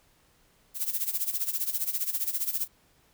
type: noise with tremolo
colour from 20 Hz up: violet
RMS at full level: -27 dBFS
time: 0.74-2.68 s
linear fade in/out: 50 ms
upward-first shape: sine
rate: 15 Hz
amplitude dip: 80%
effects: pink hiss -64 dBFS RMS until 3.13 s